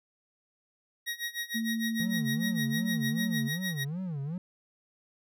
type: tone with tremolo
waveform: 25% pulse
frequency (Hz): 1889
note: A#6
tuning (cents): +22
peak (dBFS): -27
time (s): 1.06-3.85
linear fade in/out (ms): 20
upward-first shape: sine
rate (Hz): 6.6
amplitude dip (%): 90
type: tone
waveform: sine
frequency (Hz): 225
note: A3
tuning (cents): +39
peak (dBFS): -29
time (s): 1.54-3.49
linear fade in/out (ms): 20
type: tone with vibrato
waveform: triangle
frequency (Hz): 161.1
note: E3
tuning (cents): -39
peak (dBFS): -30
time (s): 2-4.38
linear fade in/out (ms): 2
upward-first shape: sine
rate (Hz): 2.6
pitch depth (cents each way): 280
effects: none